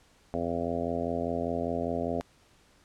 harmonic tone, 85 Hz, F2, 46 cents flat, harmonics 1 / 2 / 3 / 4 / 5 / 6 / 7 / 8 / 9, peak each -40 / -39 / -34 / -40 / -36 / -37 / -36 / -35 / -46 dBFS, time 0.34-2.21 s, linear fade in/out 0 ms, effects pink hiss -62 dBFS RMS until 2.84 s + low-pass 9000 Hz 12 dB/octave

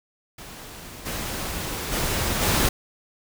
pink noise with level steps, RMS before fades -40 / -30 / -25 / -21 dBFS, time 0.38-2.69 s, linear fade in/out 5 ms, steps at 1.05 / 1.91 / 2.41 s, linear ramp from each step 20 ms, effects none

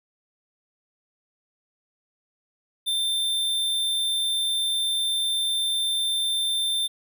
square tone, 3576 Hz, A7, 27 cents sharp, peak -23 dBFS, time 2.86-6.88 s, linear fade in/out 20 ms, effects none

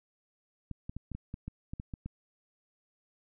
clicks, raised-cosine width 5 ms, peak -26 dBFS, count 11, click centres 0.713 / 0.895 / 0.966 / 1.117 / 1.15 / 1.341 / 1.48 / 1.735 / 1.799 / 1.938 / 2.06 s, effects none

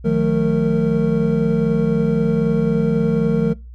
triangle tone cluster, 157.2 / 181.1 / 219.8 / 461.2 Hz, D#3 / F#3 / A3 / A#4, +18 / -37 / -2 / -19 cents, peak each -18 dBFS, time 0.04-3.54 s, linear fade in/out 20 ms, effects noise-tail reverb RT60 0.3 s tail -24 dB re dry + added 60 Hz sine -34 dBFS peak until 3.74 s

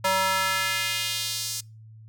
square tone with high-pass filter sweep, 190 Hz, F#3, 46 cents sharp, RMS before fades -26 dBFS, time 0.04-1.61 s, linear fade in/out 10 ms, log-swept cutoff 760 to 6000 Hz, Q 1.4, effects noise-tail reverb RT60 0.3 s tail -26 dB re dry + added 110 Hz sine -44 dBFS peak until 2.08 s

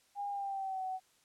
sine tone with pitch glide, 810 to 751.4 Hz, G#5 to F#5, -43 to +26 cents, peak -35 dBFS, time 0.15-1 s, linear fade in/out 50 ms, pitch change -131 cents, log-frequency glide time 0.29-0.84 s, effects white hiss -69 dBFS RMS until 1.24 s + low-pass 10000 Hz 12 dB/octave

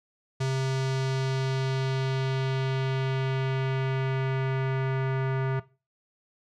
square tone with low-pass filter sweep, 132.8 Hz, C3, 26 cents sharp, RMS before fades -27 dBFS, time 0.4-5.6 s, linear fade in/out 10 ms, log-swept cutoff 6300 to 1700 Hz, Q 1.3, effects noise-tail reverb RT60 0.3 s tail -17 dB re dry

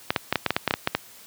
clicks, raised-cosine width 0.3 ms, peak -4 dBFS, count 12, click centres 0.105 / 0.162 / 0.326 / 0.357 / 0.463 / 0.506 / 0.565 / 0.677 / 0.709 / 0.739 / 0.874 / 0.95 s, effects white hiss -48 dBFS RMS until 1.26 s + high-pass 80 Hz 12 dB/octave

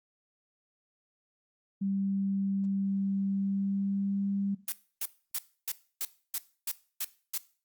sine tone with pitch glide, 196 to 198.39 Hz, G3 to G3, 0 to +21 cents, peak -28 dBFS, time 1.81-4.55 s, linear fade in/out 10 ms, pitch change +21 cents, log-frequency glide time 3.27-4.27 s
blue noise bursts, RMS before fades -32 dBFS, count 9, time 4.68-7.378 s, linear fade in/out 2 ms, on 42 ms, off 290 ms
effects noise-tail reverb RT60 0.4 s tail -18 dB re dry + Opus 48 kbps

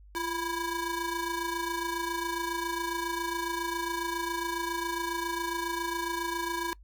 25% pulse ring-modulated tone, 659.3 Hz, E5, in tune, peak -24 dBFS, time 0.15-6.73 s, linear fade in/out 0 ms, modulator 316 Hz, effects noise-tail reverb RT60 0.1 s tail -24 dB re dry + added 50 Hz sine -50 dBFS peak until 6.83 s

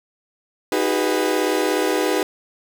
35% pulse chord, G# minor seventh, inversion second, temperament equal with one note detuned, 311.1 / 370 / 407.2 / 493.9 Hz, D#4 / F#4 / G#4 / B4, 0 / 0 / -34 / 0 cents, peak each -22 dBFS, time 0.72-2.23 s, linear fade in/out 2 ms, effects none

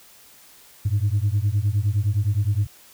sine beating tone pair, 98 / 107.7 Hz, G2 / A2, 0 / -37 cents, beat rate 9.7 Hz, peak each -20 dBFS, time 0.85-2.67 s, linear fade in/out 10 ms, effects tanh soft clip ceiling -14 dBFS + white hiss -50 dBFS RMS until 2.93 s

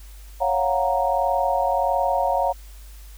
sine chord, Gb major seventh, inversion second, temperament equal, 554.4 / 698.5 / 740 / 932.3 Hz, Db5 / F5 / Gb5 / Bb5, 0 / 0 / 0 / 0 cents, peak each -24 dBFS, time 0.4-2.53 s, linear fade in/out 20 ms, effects added 50 Hz sine -39 dBFS peak until 3.17 s + white hiss -51 dBFS RMS until 3.17 s

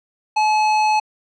sine tone with tanh clipping, 857 Hz, A5, 46 cents flat, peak -16 dBFS, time 0.36-1 s, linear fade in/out 10 ms, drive 18 dB, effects low-pass 6000 Hz 12 dB/octave

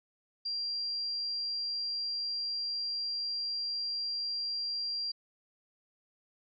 sine tone, 4751 Hz, D8, 19 cents sharp, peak -32 dBFS, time 0.45-5.12 s, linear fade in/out 10 ms, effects none

